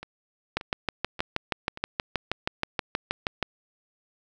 two click trains, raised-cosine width 0.3 ms, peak -9 / -22 dBFS, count 19 / 4, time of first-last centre 0.57-3.427 / 0.03-1.774 s, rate 6.3 / 1.72 Hz, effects none

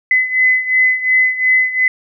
sine beating tone pair, 2023 / 2025.8 Hz, B6 / B6, +41 / +43 cents, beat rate 2.8 Hz, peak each -12 / -16 dBFS, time 0.11-1.88 s, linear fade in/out 2 ms, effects none

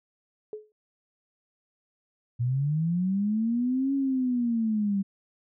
sine tone with exponential decay, 426.8 Hz, G#4, 47 cents sharp, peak -30 dBFS, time 0.53-0.72 s, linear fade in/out 1 ms, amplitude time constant 40 ms
sine linear two-way sweep, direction up then down, 116.54 to 277.2 to 193.3 Hz, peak -23 dBFS, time 2.39-5.03 s, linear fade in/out 20 ms, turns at 3.94 s
effects none

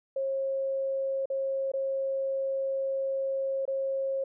sine tone with dropouts, 540 Hz, C#5, 45 cents flat, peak -27 dBFS, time 0.16-4.24 s, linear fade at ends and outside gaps 5 ms, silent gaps 1.257-1.3 / 1.718-1.736 / 3.654-3.677 s, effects none

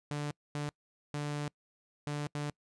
sawtooth tone bursts at uneven times, 146.83 Hz, D3, in tune, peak -30 dBFS, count 5, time 0.11-0.31 / 0.55-0.69 / 1.14-1.48 / 2.07-2.27 / 2.35-2.5 s, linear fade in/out 0 ms, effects noise-tail reverb RT60 0.1 s tail -26 dB re dry + resampled to 22050 Hz

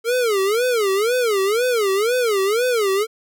square tone with vibrato, 440 Hz, A4, in tune, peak -17 dBFS, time 0.04-3.07 s, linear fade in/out 50 ms, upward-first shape sine, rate 2 Hz, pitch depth 240 cents each way, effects none

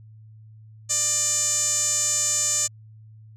sawtooth tone with band-pass filter, 596 Hz, D5, 25 cents sharp, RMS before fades -23 dBFS, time 0.89-2.68 s, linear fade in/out 20 ms, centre 7000 Hz, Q 9.1, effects added 109 Hz sine -44 dBFS peak until 3.36 s

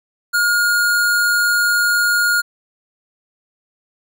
square tone, 1427 Hz, F6, 37 cents sharp, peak -14 dBFS, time 0.33-2.42 s, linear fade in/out 20 ms, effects none

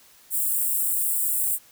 white high-pass noise, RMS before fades -24 dBFS, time 0.3-1.59 s, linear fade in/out 50 ms, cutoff 7700 Hz, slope 96 dB/octave, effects white hiss -54 dBFS RMS until 1.71 s

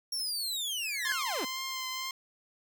sawtooth linear sweep, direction down, 5590 to 220.4 Hz, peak -29 dBFS, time 0.12-1.45 s, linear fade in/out 5 ms
sine tone with exponential growth, 1695 Hz, G#6, 35 cents sharp, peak -27 dBFS, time 0.81-1.12 s, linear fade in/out 0 ms, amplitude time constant 67 ms
10% pulse tone with vibrato, 1046.5 Hz, C6, in tune, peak -26 dBFS, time 1.05-2.11 s, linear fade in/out 2 ms, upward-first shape triangle, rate 2.1 Hz, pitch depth 26 cents each way
effects none

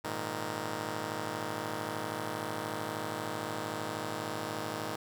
5% pulse chord, Ab suspended second, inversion none, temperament just, 103.83 / 116.8 / 155.74 Hz, Ab2 / Bb2 / Eb3, 0 / +4 / +2 cents, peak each -29 dBFS, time 0.04-4.96 s, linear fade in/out 5 ms, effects none

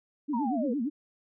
sine tone with vibrato, 260 Hz, C4, 11 cents flat, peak -27 dBFS, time 0.28-0.9 s, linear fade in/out 20 ms, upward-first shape sine, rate 8.7 Hz, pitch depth 260 cents each way
sine linear sweep, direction down, 987.8 to 450.1 Hz, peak -31 dBFS, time 0.33-0.74 s, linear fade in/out 10 ms
effects none

